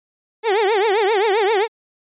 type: tone with vibrato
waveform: 30% pulse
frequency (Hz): 415.3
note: G#4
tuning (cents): 0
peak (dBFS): -12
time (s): 0.43-1.68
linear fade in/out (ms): 50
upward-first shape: triangle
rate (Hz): 7.6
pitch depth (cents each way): 230
effects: resampled to 8000 Hz